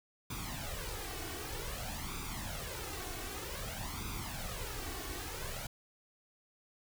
pink noise with flanger, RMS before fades -41 dBFS, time 0.3-5.67 s, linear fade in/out 5 ms, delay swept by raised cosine 0.82 to 2.72 ms, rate 0.53 Hz, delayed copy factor +0.7, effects none

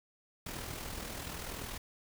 pink noise with amplitude modulation, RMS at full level -40 dBFS, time 0.46-1.78 s, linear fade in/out 5 ms, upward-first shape sine, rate 40.8 Hz, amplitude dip 45%, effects none

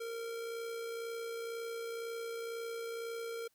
square tone with amplitude modulation, 461.2 Hz, A#4, 19 cents flat, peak -38 dBFS, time 0-3.48 s, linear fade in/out 10 ms, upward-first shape sine, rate 62 Hz, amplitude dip 35%, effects white hiss -75 dBFS RMS until 3.54 s

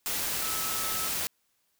sine tone in noise, 1300 Hz, E6, 24 cents flat, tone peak -38 dBFS, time 0.42-1.08 s, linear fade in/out 0 ms, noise white, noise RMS -31 dBFS, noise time 0.06-1.27 s, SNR -10 dB, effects white hiss -73 dBFS RMS until 1.79 s

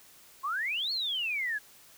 sine exponential two-way sweep, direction up then down, 1044 to 4435 to 1631 Hz, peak -29 dBFS, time 0.43-1.59 s, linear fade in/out 20 ms, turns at 0.92 s, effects white hiss -56 dBFS RMS until 1.97 s

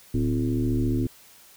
sine tone with frequency modulation, 185 Hz, F#3, in tune, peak -21 dBFS, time 0.14-1.07 s, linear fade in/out 5 ms, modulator 74.3 Hz, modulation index 2.1, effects white hiss -52 dBFS RMS until 1.56 s

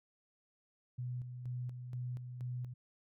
sine tone with tremolo, 124.1 Hz, B2, 9 cents sharp, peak -37 dBFS, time 0.98-2.74 s, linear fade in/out 10 ms, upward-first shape square, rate 2.1 Hz, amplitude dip 50%, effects none

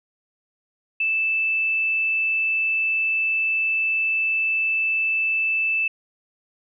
sine tone, 2637 Hz, E7, in tune, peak -19 dBFS, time 1-5.88 s, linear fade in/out 5 ms, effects none

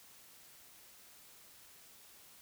silence, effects white hiss -59 dBFS RMS until 2.41 s

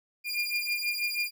30% pulse beating tone pair, 2408 / 2414.2 Hz, D7 / D7, +43 / +47 cents, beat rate 6.2 Hz, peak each -29 dBFS, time 0.24-1.31 s, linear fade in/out 50 ms, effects none

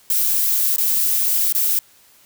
violet noise with dropouts, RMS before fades -18 dBFS, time 0.1-1.79 s, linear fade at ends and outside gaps 1 ms, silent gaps 0.762-0.781 / 1.525-1.549 s, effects white hiss -52 dBFS RMS until 2.25 s

